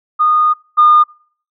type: tone pair in turn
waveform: sine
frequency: 1229 / 1217 Hz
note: D#6 / D#6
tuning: -22 / -39 cents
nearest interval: unison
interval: 17 cents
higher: first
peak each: -8 / -4 dBFS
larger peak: second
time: 0.19-0.54 / 0.77-1.04 s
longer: first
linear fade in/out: 20 ms
effects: noise-tail reverb RT60 0.5 s tail -25 dB re dry + tanh soft clip ceiling 0 dBFS